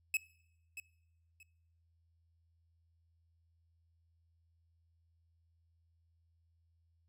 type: tone with echo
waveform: 45% pulse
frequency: 2584 Hz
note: E7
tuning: 35 cents flat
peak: -30 dBFS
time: 0.14-0.17 s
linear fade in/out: 2 ms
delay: 630 ms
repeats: 2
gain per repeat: -13 dB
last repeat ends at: 1.43 s
effects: noise-tail reverb RT60 0.9 s tail -22 dB re dry + added 83 Hz sine -70 dBFS peak until 7.08 s